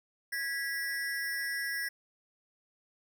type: ring-modulated tone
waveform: square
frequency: 1801 Hz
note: A6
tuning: 40 cents sharp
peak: -30 dBFS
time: 0.32-1.89 s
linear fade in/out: 10 ms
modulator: 148 Hz
effects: none